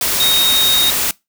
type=tone in noise; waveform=sine; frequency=3736 Hz; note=A#7; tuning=3 cents sharp; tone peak=-12 dBFS; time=0.2-0.9 s; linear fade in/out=2 ms; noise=white; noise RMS=-17 dBFS; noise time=0.01-1.11 s; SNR=+2 dB; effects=noise-tail reverb RT60 0.2 s tail -22 dB re dry